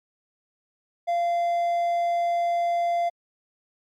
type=tone; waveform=triangle; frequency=690 Hz; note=F5; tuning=21 cents flat; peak=-19 dBFS; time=1.07-3.1 s; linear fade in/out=20 ms; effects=MP3 96 kbps

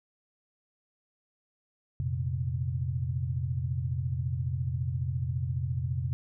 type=chord; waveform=sine; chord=F suspended fourth; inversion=none; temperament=just; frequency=87.31 / 116.41 / 130.96 Hz; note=F2 / Bb2 / C3; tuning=0 / -2 / +2 cents; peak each=-33 / -34 / -31 dBFS; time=2-6.13 s; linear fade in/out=0 ms; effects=none

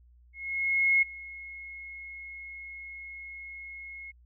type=tone with ADSR envelope; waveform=sine; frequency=2167 Hz; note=C#7; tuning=40 cents flat; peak=-19 dBFS; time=0.33-4.12 s; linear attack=690 ms; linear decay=14 ms; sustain=-21 dB; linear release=20 ms; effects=added 60 Hz sine -55 dBFS peak until 4.25 s

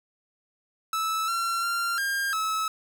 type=tone with pitch steps; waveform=45% pulse; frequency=1309 / 1363 / 1382 / 1608 / 1296 Hz; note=E6 / F6 / F6 / G6 / E6; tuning=-13 / -43 / -19 / +44 / -30 cents; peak=-25 dBFS; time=0.93-2.68 s; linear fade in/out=2 ms; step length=350 ms; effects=none

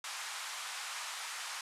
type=band-pass noise; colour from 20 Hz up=pink; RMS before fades=-42 dBFS; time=0.04-1.61 s; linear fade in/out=2 ms; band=920 to 9700 Hz; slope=24 dB/octave; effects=resampled to 32000 Hz

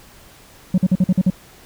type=tone bursts; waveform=sine; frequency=184.4 Hz; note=F#3; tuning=6 cents flat; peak=-8 dBFS; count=7; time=0.74-1.302 s; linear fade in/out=5 ms; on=40 ms; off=47 ms; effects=tanh soft clip ceiling -10 dBFS + pink hiss -46 dBFS RMS until 1.65 s

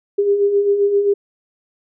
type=beating tone pair; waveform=sine; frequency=397.1 / 404.7 Hz; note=G4 / G#4; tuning=+22 / -45 cents; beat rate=7.6 Hz; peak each=-22 / -13 dBFS; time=0.18-1.14 s; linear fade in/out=10 ms; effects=none

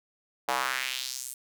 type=tone with high-pass filter sweep; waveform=square; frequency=64.7 Hz; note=C2; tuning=19 cents flat; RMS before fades=-32 dBFS; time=0.48-1.34 s; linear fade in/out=5 ms; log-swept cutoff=740 to 9900 Hz; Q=2; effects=none

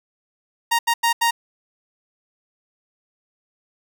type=tone bursts at uneven times; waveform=sawtooth; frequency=932.3 Hz; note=A#5; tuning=in tune; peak=-12 dBFS; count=4; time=0.71-0.79 / 0.87-0.94 / 1.03-1.13 / 1.21-1.31 s; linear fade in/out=10 ms; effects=none

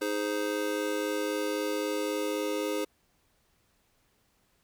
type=chord; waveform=square; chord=Ab major; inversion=second; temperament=just; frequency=311.5 / 415.3 / 519.1 Hz; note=Eb4 / Ab4 / C5; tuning=+2 / 0 / -14 cents; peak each=-34 dBFS; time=0.01-2.85 s; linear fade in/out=10 ms; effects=pink hiss -70 dBFS RMS until 4.63 s

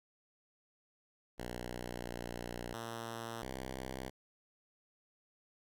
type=tone with pitch steps; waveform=5% pulse; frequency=60.6 / 59.7 / 115.3 / 64.9 Hz; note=B1 / A#1 / A#2 / C2; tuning=-32 / +42 / -19 / -13 cents; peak=-30 dBFS; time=1.38-4.1 s; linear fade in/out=10 ms; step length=680 ms; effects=Opus 48 kbps

